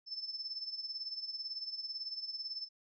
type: tone with tremolo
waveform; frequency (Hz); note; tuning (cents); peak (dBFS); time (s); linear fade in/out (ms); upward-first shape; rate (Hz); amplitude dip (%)
sine; 5274; E8; 0; -36; 0.06-2.69; 50; sine; 18; 70
effects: none